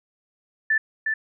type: tone with echo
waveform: sine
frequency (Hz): 1760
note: A6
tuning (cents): 0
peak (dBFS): -17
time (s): 0.7-0.78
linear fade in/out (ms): 5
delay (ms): 360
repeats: 1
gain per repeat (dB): -4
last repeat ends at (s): 1.14
effects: none